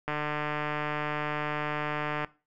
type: click train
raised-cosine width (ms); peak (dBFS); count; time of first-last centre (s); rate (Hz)
0.5; -16; 326; 0.08-2.247; 150
effects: noise-tail reverb RT60 0.3 s tail -19 dB re dry